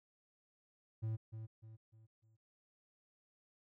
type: tone with echo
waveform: triangle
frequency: 110.7 Hz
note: A2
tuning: 11 cents sharp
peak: -34 dBFS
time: 1.02-1.17 s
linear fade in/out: 20 ms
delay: 300 ms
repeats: 4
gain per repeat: -8 dB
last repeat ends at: 2.37 s
effects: none